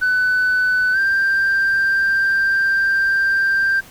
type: tone with pitch glide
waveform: sine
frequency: 1500 to 1579.1 Hz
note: F#6 to G6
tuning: +23 to +12 cents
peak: -12 dBFS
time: 0.01-3.81 s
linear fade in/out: 20 ms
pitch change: +89 cents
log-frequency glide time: 0.92-0.98 s
effects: tanh soft clip ceiling -12 dBFS + pink hiss -43 dBFS RMS until 3.9 s